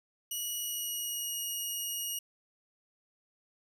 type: tone with pitch glide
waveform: 10% pulse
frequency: 2915 to 2878 Hz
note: F#7 to F#7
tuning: -26 to -49 cents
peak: -26 dBFS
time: 0.31-2.19 s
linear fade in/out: 5 ms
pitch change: -23 cents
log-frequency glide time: 0.58-1.42 s
effects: none